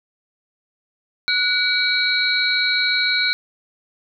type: tone cluster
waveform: sine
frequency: 1471 / 2278 / 3916 / 4218 Hz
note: F#6 / C#7 / B7 / C8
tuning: -11 / +47 / -15 / +13 cents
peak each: -22 dBFS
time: 1.28-3.33 s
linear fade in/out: 0 ms
effects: none